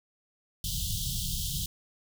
pink band-stop noise, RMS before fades -32 dBFS, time 0.64-1.66 s, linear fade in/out 2 ms, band 190 to 3000 Hz, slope 96 dB/octave, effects none

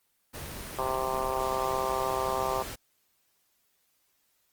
pink noise, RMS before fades -39 dBFS, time 0.33-2.76 s, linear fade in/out 20 ms
harmonic tone, 130.81 Hz, C3, in tune, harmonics 3 / 4 / 5 / 6 / 7 / 8 / 9, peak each -35 / -35 / -35 / -35 / -35 / -35 / -35 dBFS, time 0.78-2.63 s, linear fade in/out 10 ms
effects white hiss -72 dBFS RMS until 4.52 s + Opus 24 kbps

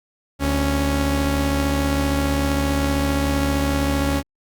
sawtooth tone pair together, 73.12 / 277.2 Hz, D2 / C#4, -7 / 0 cents, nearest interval octave + major seventh, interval 2307 cents, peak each -17 dBFS, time 0.39-4.23 s, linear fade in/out 50 ms, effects Opus 48 kbps

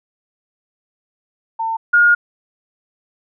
sine tone pair in turn, 901 / 1426.5 Hz, A5 / F6, +41 / +36 cents, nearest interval minor sixth, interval 795 cents, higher second, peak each -18 / -8 dBFS, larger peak second, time 1.59-1.77 / 1.93-2.15 s, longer second, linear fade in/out 10 ms, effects none

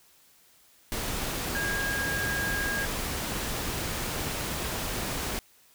sine tone in noise, 1629 Hz, G#6, 34 cents flat, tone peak -29 dBFS, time 1.55-2.85 s, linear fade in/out 0 ms, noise pink, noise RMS -32 dBFS, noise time 0.92-5.39 s, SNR 0 dB, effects white hiss -60 dBFS RMS until 5.74 s

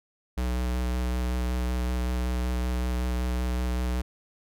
square tone with vibrato, 61.74 Hz, B1, in tune, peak -26 dBFS, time 0.37-4.02 s, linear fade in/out 10 ms, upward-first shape square, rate 5.3 Hz, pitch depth 12 cents each way, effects none

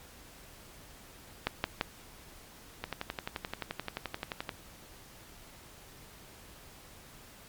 two click trains, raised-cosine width 0.3 ms, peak -12 / -18 dBFS, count 3 / 20, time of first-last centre 1.47-1.811 / 2.84-4.492 s, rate 5.86 / 11.5 Hz, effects pink hiss -53 dBFS RMS until 7.48 s + MP3 96 kbps

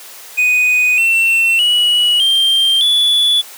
triangle tone with pitch steps, 2489 / 2699 / 2926 / 3172 / 3440 Hz, D#7 / E7 / F#7 / G7 / A7, 0 / +40 / -20 / +20 / -40 cents, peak -8 dBFS, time 0.37-3.42 s, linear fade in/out 20 ms, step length 610 ms, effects white hiss -35 dBFS RMS until 3.57 s + high-pass 400 Hz 12 dB/octave

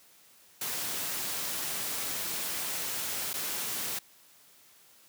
white noise with dropouts, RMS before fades -34 dBFS, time 0.61-3.99 s, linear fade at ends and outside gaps 5 ms, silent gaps 3.332-3.339 s, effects white hiss -59 dBFS RMS until 5.08 s + high-pass 100 Hz 12 dB/octave

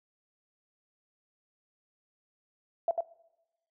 sine tone with echo, 672 Hz, E5, 33 cents sharp, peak -23 dBFS, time 2.88-2.91 s, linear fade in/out 2 ms, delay 97 ms, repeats 1, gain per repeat -3 dB, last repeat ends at 3.007 s, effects noise-tail reverb RT60 1.0 s tail -21 dB re dry

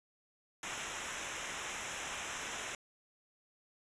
pink noise with comb filter, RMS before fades -41 dBFS, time 0.63-2.75 s, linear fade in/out 2 ms, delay 0.22 ms, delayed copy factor -0.85, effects resampled to 22050 Hz

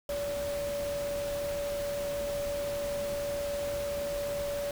sine tone in noise, 573 Hz, D5, 43 cents flat, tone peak -31 dBFS, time 0.09-4.71 s, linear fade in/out 2 ms, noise pink, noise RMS -41 dBFS, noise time 0.09-4.71 s, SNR +7 dB, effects none

